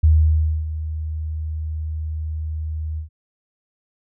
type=tone with ADSR envelope; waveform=sine; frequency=78.1 Hz; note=D#2; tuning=7 cents sharp; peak=-9 dBFS; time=0.03-3.09 s; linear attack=10 ms; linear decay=610 ms; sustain=-14 dB; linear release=110 ms; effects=none